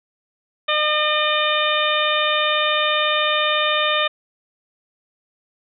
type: harmonic tone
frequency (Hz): 606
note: D#5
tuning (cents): -46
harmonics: 1 / 2 / 3 / 4 / 5 / 6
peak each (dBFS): -23 / -22 / -25 / -25 / -25 / -23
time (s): 0.68-4.08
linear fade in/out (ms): 10
effects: none